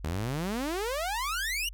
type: exponential sweep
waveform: sawtooth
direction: up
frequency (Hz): 72.6 to 2973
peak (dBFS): -26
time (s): 0.04-1.69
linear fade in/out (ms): 5
effects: added 47 Hz sine -41 dBFS peak until 1.73 s